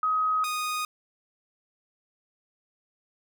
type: tone pair in turn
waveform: sine / sawtooth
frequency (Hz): 1263 / 1239.9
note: D#6 / D#6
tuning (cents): +26 / -6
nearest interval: unison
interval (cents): 32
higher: first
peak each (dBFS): -22 / -24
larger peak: first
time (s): 0.03-0.44 / 0.44-0.85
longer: neither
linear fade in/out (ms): 2
effects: none